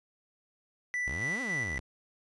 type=tone with tremolo; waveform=triangle; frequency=1975.5 Hz; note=B6; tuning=in tune; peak=-28 dBFS; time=0.94-1.78 s; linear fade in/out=0 ms; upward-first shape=square; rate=3.6 Hz; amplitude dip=35%
type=exponential two-way sweep; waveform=sawtooth; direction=up then down; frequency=56.1 to 277.1 to 56.1 Hz; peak=-33 dBFS; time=1.07-1.8 s; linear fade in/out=5 ms; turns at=1.41 s
effects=resampled to 24000 Hz